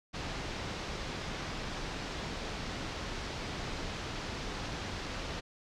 pink low-pass noise, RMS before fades -39 dBFS, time 0.13-5.41 s, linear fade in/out 20 ms, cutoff 5700 Hz, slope 24 dB/octave, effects none

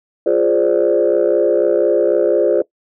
sine chord, D half-diminished seventh, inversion first, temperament equal, 349.2 / 415.3 / 523.3 / 587.3 Hz, F4 / Ab4 / C5 / D5, 0 / 0 / 0 / 0 cents, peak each -16 dBFS, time 0.26-2.62 s, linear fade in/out 5 ms, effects noise-tail reverb RT60 0.1 s tail -20 dB re dry + tanh soft clip ceiling -4 dBFS

